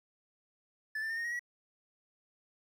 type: tone with pitch steps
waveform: triangle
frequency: 1743 / 1778.6 / 1814.9 / 1852 / 1889.8 / 1928.4 Hz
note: A6 / A6 / A#6 / A#6 / A#6 / B6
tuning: -17 / +18 / -47 / -12 / +23 / -42 cents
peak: -32 dBFS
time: 0.95-1.394 s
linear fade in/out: 5 ms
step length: 74 ms
effects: 11-bit